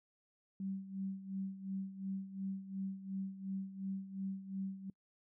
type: tone with tremolo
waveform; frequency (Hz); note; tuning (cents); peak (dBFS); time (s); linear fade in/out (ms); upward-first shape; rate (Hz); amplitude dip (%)
sine; 192.9; G3; -28; -36; 0.6-4.9; 2; sine; 2.8; 75
effects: noise-tail reverb RT60 0.1 s tail -25 dB re dry